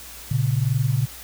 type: tone pair together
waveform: sine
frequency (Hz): 116.6 / 138.66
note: A#2 / C#3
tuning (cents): +1 / +1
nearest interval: minor third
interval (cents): 300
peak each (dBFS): -21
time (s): 0.31-1.06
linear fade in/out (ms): 5
effects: added 60 Hz sine -46 dBFS peak until 1.23 s + white hiss -40 dBFS RMS until 1.23 s